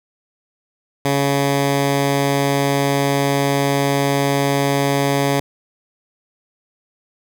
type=tone; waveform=10% pulse; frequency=140 Hz; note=C#3; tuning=18 cents sharp; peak=-7 dBFS; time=1.05-5.4 s; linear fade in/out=2 ms; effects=none